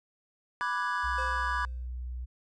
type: chord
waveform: triangle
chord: G# half-diminished seventh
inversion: first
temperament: equal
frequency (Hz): 987.8 / 1174.7 / 1480 / 1661.2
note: B5 / D6 / F#6 / G#6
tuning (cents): 0 / 0 / 0 / 0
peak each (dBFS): -31 / -32 / -35 / -32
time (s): 0.61-1.65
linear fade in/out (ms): 0
type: tone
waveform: sine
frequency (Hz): 61.74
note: B1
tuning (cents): 0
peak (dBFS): -34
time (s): 1.03-2.26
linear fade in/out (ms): 20
type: tone with exponential decay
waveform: square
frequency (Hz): 519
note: C5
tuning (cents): -14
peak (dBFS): -38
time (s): 1.18-1.87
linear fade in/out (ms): 5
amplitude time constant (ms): 150
effects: resampled to 22050 Hz